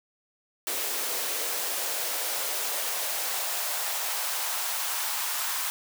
white noise with high-pass filter sweep, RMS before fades -30 dBFS, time 0.67-5.7 s, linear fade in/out 0 ms, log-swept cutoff 400 to 1000 Hz, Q 1.9, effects none

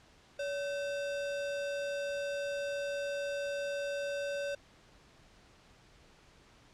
sine tone with sample-and-hold, 567 Hz, C#5, 39 cents sharp, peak -33 dBFS, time 0.39-4.55 s, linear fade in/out 5 ms, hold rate 2100 Hz, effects pink hiss -61 dBFS RMS until 6.73 s + low-pass 6000 Hz 12 dB/octave

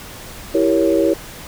sine chord, E diminished seventh, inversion none, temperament equal with one note detuned, 329.6 / 392 / 466.2 / 556 Hz, E4 / G4 / Bb4 / Db5, 0 / 0 / 0 / +5 cents, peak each -16 / -19 / -20 / -18 dBFS, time 0.54-1.14 s, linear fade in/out 10 ms, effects pink hiss -35 dBFS RMS until 1.47 s

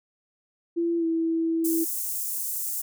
sine tone with pitch glide, 338.4 to 328 Hz, E4 to E4, +45 to -9 cents, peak -22 dBFS, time 0.76-1.85 s, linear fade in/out 20 ms, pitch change -54 cents, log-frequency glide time 0.98-1.05 s
white high-pass noise, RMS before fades -30 dBFS, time 1.64-2.82 s, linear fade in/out 10 ms, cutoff 7200 Hz, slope 24 dB/octave
effects none

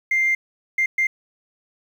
sine tone bursts at uneven times, 2098 Hz, C7, 4 cents sharp, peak -15 dBFS, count 3, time 0.11-0.35 / 0.78-0.86 / 0.98-1.07 s, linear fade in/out 5 ms, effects tanh soft clip ceiling -13 dBFS + 8-bit

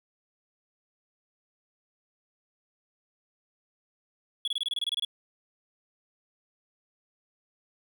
triangle tone bursts, 3368 Hz, G#7, 24 cents sharp, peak -25 dBFS, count 12, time 4.45-5.049 s, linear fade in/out 2 ms, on 27 ms, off 25 ms, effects none

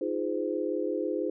sine chord, F minor seventh, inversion third, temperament equal with one note detuned, 311.1 / 349.2 / 415.3 / 513.4 Hz, Eb4 / F4 / Ab4 / C5, 0 / 0 / 0 / -33 cents, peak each -33 dBFS, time 0.01-1.3 s, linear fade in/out 5 ms, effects none

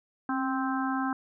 harmonic tone with a mistuned harmonic, 261.6 Hz, C4, in tune, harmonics 1 / 3 / 4 / 5 / 6, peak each -29 / -34 / -35 / -36 / -37 dBFS, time 0.29-1.13 s, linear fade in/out 2 ms, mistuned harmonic 1, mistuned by +37 cents, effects none

